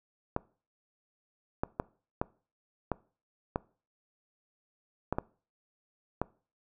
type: clicks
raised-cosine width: 1 ms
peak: -15 dBFS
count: 9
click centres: 0.364 / 1.635 / 1.799 / 2.215 / 2.917 / 3.559 / 5.126 / 5.185 / 6.216 s
effects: noise-tail reverb RT60 0.4 s tail -22 dB re dry